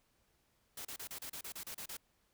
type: noise bursts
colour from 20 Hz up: white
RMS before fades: -45 dBFS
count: 11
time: 0.77-1.97 s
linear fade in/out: 5 ms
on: 80 ms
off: 32 ms
effects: pink hiss -75 dBFS RMS until 2.33 s